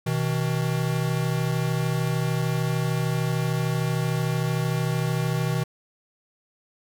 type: tone pair together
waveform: square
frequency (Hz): 125.84 / 159.1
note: B2 / D#3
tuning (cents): +33 / +39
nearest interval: major third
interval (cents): 406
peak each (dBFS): -26 / -26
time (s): 0.06-5.64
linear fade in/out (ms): 10
effects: none